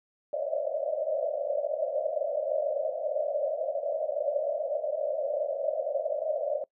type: band-pass noise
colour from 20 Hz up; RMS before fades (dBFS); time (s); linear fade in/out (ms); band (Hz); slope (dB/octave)
pink; -30; 0.33-6.64; 2; 550 to 640; 96
effects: noise-tail reverb RT60 0.1 s tail -22 dB re dry